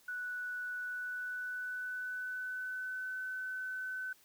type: tone with pitch glide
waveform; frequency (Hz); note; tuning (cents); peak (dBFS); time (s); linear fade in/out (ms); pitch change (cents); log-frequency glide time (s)
sine; 1480 to 1514.6; F#6 to F#6; 0 to +40; -37; 0.08-4.13; 5; +40; 0.76-3.17
effects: white hiss -65 dBFS RMS until 4.24 s